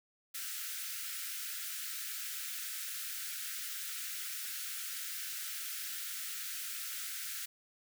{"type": "high-pass noise", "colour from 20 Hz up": "white", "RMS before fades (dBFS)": -41, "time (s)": [0.34, 7.46], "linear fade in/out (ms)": 10, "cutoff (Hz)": 1300, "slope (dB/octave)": 96, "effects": []}